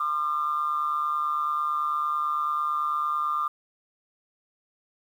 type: tone with amplitude modulation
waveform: sine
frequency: 1202 Hz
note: D6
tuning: 40 cents sharp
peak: -20 dBFS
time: 0-3.48 s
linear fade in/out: 5 ms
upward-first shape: sine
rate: 149 Hz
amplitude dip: 70%
effects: tanh soft clip ceiling -16 dBFS + 9-bit